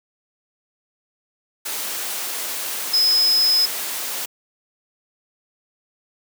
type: tone in noise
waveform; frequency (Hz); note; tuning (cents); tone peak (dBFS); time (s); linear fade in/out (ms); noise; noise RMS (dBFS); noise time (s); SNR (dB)
sine; 5100; D#8; +42; -14; 2.93-3.66; 10; white; -27; 1.65-4.26; +10
effects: high-pass 300 Hz 12 dB/octave